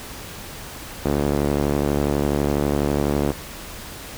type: tone with band-pass filter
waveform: sawtooth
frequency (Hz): 72.1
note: D2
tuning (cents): -31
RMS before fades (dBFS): -21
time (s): 1.05-3.32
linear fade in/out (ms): 5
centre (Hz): 390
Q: 1
effects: pink hiss -36 dBFS RMS until 4.17 s